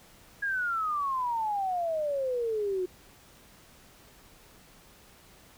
sine exponential sweep, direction down, 1661.2 to 358.3 Hz, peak -27 dBFS, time 0.42-2.86 s, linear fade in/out 10 ms, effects pink hiss -56 dBFS RMS until 5.57 s

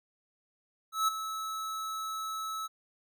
square tone with ADSR envelope, 1300 Hz, E6, 24 cents flat, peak -24 dBFS, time 0.92-2.68 s, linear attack 160 ms, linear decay 11 ms, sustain -11 dB, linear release 24 ms, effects none

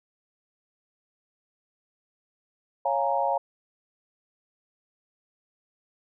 sine chord, Bb minor seventh, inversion first, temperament equal, 554.4 / 698.5 / 830.6 / 932.3 Hz, Db5 / F5 / Ab5 / Bb5, 0 / 0 / 0 / 0 cents, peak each -28 dBFS, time 2.85-3.38 s, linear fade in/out 5 ms, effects none

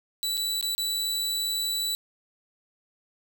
sawtooth tone with dropouts, 3951 Hz, B7, in tune, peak -23 dBFS, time 0.23-1.95 s, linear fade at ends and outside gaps 0 ms, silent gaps 0.371-0.376 / 0.611-0.627 / 0.75-0.78 s, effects none

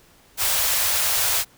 white band-stop noise, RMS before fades -21 dBFS, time 0.37-1.45 s, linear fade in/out 50 ms, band 110 to 510 Hz, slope 24 dB/octave, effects pink hiss -54 dBFS RMS until 1.57 s

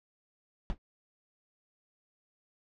brown noise with exponential decay, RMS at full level -27 dBFS, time 0.7-0.78 s, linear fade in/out 0 ms, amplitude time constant 16 ms, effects low-pass 4000 Hz 12 dB/octave

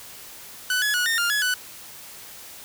sawtooth tone with pitch steps, 1496 / 1692 / 1462 / 1828 / 1403 / 1688 / 1492 Hz, F#6 / G#6 / F#6 / A#6 / F6 / G#6 / F#6, +19 / +32 / -21 / -34 / +8 / +28 / +14 cents, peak -17 dBFS, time 0.7-1.54 s, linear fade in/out 2 ms, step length 120 ms, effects white hiss -42 dBFS RMS until 2.64 s

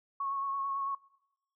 sine tone with vibrato, 1101 Hz, C#6, 12 cents flat, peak -31 dBFS, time 0.2-0.95 s, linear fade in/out 5 ms, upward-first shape sine, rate 9 Hz, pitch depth 22 cents each way, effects noise-tail reverb RT60 0.9 s tail -22 dB re dry

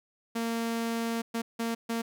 sawtooth tone bursts at uneven times, 230 Hz, A#3, 23 cents flat, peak -25 dBFS, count 4, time 0.35-1.22 / 1.34-1.42 / 1.59-1.75 / 1.89-2.02 s, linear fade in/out 10 ms, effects none

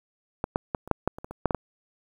clicks, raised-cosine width 1 ms, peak -12 / -9 / -12 / -27 / -6 / -9 / -24 / -23 / -23 / -6 / -11 / -13 dBFS, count 12, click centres 0.441 / 0.559 / 0.748 / 0.876 / 0.913 / 1.076 / 1.185 / 1.245 / 1.31 / 1.457 / 1.508 / 1.547 s, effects 8-bit

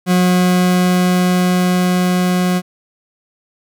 40% pulse tone with level ramp, 180.9 Hz, F#3, 39 cents flat, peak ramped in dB -9 to -12 dBFS, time 0.06-2.62 s, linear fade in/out 50 ms, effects none

